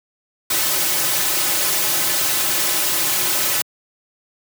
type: noise with comb filter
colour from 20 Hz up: white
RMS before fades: -19 dBFS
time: 0.5-3.62 s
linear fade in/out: 5 ms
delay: 4.3 ms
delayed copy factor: -0.9
effects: high-pass 150 Hz 12 dB/octave